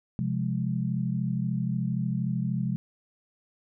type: chord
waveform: sine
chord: F minor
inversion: second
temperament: equal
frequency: 130.81 / 174.61 / 207.7 Hz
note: C3 / F3 / Ab3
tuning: 0 / 0 / 0 cents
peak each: -29 / -30 / -31 dBFS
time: 0.19-2.76 s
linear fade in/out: 0 ms
effects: none